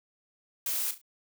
blue noise with echo, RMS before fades -31 dBFS, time 0.66-0.91 s, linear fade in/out 2 ms, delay 35 ms, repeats 3, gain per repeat -10 dB, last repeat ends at 1.015 s, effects none

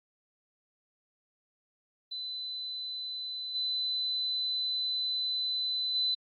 sine tone with level steps, 4015 Hz, B7, 28 cents sharp, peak -35 / -29 / -26 dBFS, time 2.11-6.15 s, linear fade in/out 10 ms, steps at 3.54 / 5.94 s, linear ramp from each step 20 ms, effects AAC 32 kbps

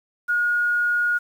sine tone with quantisation, 1439 Hz, F#6, 49 cents flat, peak -18 dBFS, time 0.28-1.19 s, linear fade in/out 20 ms, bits 8, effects none

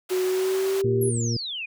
pink high-pass noise, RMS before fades -36 dBFS, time 0.09-0.82 s, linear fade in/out 10 ms, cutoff 590 Hz, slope 12 dB/octave
sine tone with pitch glide, 369.6 to 391.1 Hz, F#4 to G4, -2 to -4 cents, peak -21 dBFS, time 0.1-1.11 s, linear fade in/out 20 ms, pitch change +98 cents, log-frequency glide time 0.24-0.83 s
harmonic tone, 116.54 Hz, A#2, in tune, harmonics 1 / 2 / 3 / 4, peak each -24 / -30 / -34 / -36 dBFS, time 0.84-1.37 s, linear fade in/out 5 ms
sine exponential sweep, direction down, 11790 to 2387 Hz, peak -29 dBFS, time 1.01-1.66 s, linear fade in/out 10 ms
effects none

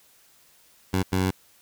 15% pulse tone bursts at uneven times, 93.4 Hz, F#2, 17 cents sharp, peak -15 dBFS, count 2, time 0.93-1.03 / 1.12-1.31 s, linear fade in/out 10 ms, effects white hiss -58 dBFS RMS until 1.61 s

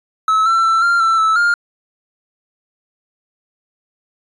triangle tone with pitch steps, 1296 / 1344 / 1335 / 1389 / 1336 / 1311 / 1408 Hz, E6 / E6 / E6 / F6 / E6 / E6 / F6, -30 / +33 / +22 / -10 / +23 / -10 / +14 cents, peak -9 dBFS, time 0.28-1.54 s, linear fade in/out 2 ms, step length 180 ms, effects resampled to 24000 Hz

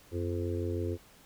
harmonic tone with a mistuned harmonic, 86.5 Hz, F2, 16 cents flat, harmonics 1 / 3 / 4 / 5 / 6, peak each -33 / -40 / -36 / -38 / -43 dBFS, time 0.11-0.98 s, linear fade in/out 50 ms, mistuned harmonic 1, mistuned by +100 cents, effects pink hiss -58 dBFS RMS until 1.25 s

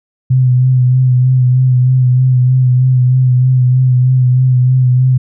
sine tone with vibrato, 127.4 Hz, C3, 46 cents flat, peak -6 dBFS, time 0.3-5.18 s, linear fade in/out 10 ms, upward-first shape sine, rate 3.2 Hz, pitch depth 30 cents each way, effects none

